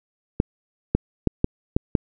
clicks, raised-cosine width 3 ms, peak -4 dBFS, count 6, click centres 0.401 / 0.95 / 1.273 / 1.444 / 1.765 / 1.952 s, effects none

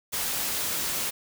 white noise, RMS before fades -29 dBFS, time 0.12-1.11 s, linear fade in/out 20 ms, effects none

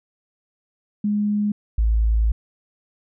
sine tone pair in turn, 207.7 / 55.01 Hz, G#3 / A1, 0 / 0 cents, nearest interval octave + major seventh, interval 2300 cents, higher first, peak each -18 / -15 dBFS, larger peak second, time 1.04-1.52 / 1.78-2.32 s, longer second, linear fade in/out 5 ms, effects none

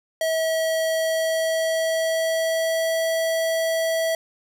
square tone with pitch glide, 645 to 652.9 Hz, E5 to E5, -38 to -17 cents, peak -21 dBFS, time 0.21-4.15 s, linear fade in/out 2 ms, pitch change +21 cents, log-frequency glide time 0.91-2.98 s, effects none

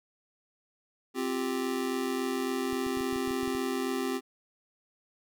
square chord, C suspended fourth, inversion none, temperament just, 261.6 / 348.8 / 392.4 Hz, C4 / F4 / G4, 0 / -2 / +2 cents, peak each -33 / -37 / -34 dBFS, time 1.14-4.21 s, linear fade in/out 50 ms
clicks, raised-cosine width 5 ms, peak -34 dBFS, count 11, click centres 2.729 / 2.866 / 2.972 / 3.008 / 3.128 / 3.161 / 3.277 / 3.309 / 3.431 / 3.477 / 3.551 s
effects none

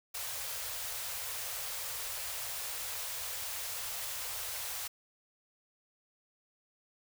white band-stop noise, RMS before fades -39 dBFS, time 0.14-4.88 s, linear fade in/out 10 ms, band 130 to 450 Hz, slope 96 dB/octave, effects none

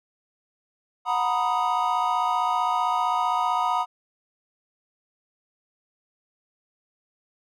triangle chord, B major seventh, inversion second, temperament equal with one note detuned, 731.5 / 932.3 / 987.8 / 1244.5 Hz, F#5 / A#5 / B5 / D#6, -20 / 0 / 0 / 0 cents, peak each -25 dBFS, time 1.05-3.86 s, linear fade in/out 50 ms, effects none

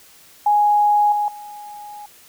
sine tone with level steps, 830.6 Hz, G#5, in tune, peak -12 / -17 / -33 dBFS, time 0.46-2.06 s, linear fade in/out 5 ms, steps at 1.12 / 1.28 s, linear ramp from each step 2 ms, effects white hiss -48 dBFS RMS until 2.28 s

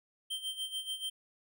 square tone with tremolo, 3136 Hz, G7, in tune, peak -34 dBFS, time 0.3-1.1 s, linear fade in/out 10 ms, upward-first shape sine, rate 6.9 Hz, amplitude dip 75%, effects none

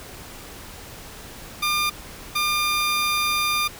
15% pulse tone pair in turn, 1200 / 1200 Hz, D6 / D6, +37 / +37 cents, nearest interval unison, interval 0 cents, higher neither, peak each -14 dBFS, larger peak neither, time 1.62-1.9 / 2.35-3.68 s, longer second, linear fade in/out 10 ms, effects pink hiss -40 dBFS RMS until 3.79 s

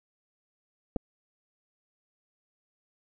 clicks, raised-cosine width 2 ms, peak -16 / -21 dBFS, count 2, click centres 0.962 / 0.966 s, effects none

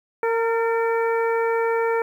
harmonic tone with a mistuned harmonic, 458.6 Hz, A#4, 28 cents flat, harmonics 1 / 2 / 3 / 4 / 5, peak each -20 / -26 / -30 / -32 / -34 dBFS, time 0.23-2.02 s, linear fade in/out 2 ms, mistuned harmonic 4, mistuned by -36 cents, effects 9-bit

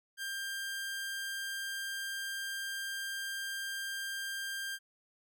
sawtooth tone, 1592 Hz, G6, 26 cents sharp, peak -33 dBFS, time 0.17-4.79 s, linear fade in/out 50 ms, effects none

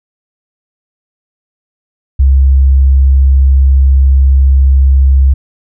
sine tone, 67.2 Hz, C2, 47 cents sharp, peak -3 dBFS, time 2.19-5.34 s, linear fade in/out 10 ms, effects none

